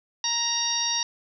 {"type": "harmonic tone with a mistuned harmonic", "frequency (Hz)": 938, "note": "A#5", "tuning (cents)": 11, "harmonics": [1, 2, 3, 4, 5, 6], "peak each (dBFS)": [-33, -36, -35, -30, -31, -26], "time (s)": [0.24, 1.03], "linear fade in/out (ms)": 2, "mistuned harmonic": 5, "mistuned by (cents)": -22, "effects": []}